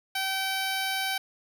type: tone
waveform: 10% pulse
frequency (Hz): 770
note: G5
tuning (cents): -31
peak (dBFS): -19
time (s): 0.15-1.18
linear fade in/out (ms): 5
effects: none